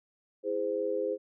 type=chord; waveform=sine; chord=E augmented; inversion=none; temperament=just; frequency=329.6 / 412 / 515 Hz; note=E4 / G#4 / B#4; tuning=0 / -14 / -28 cents; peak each=-37 / -32 / -31 dBFS; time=0.43-1.18 s; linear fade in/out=50 ms; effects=none